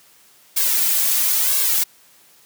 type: noise with flanger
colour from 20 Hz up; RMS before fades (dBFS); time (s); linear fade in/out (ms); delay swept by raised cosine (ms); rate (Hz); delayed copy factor
blue; -18; 0.56-1.84; 10; 1.8 to 3.6; 1; +0.95
effects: white hiss -52 dBFS RMS until 2.45 s + high-pass 100 Hz 12 dB/octave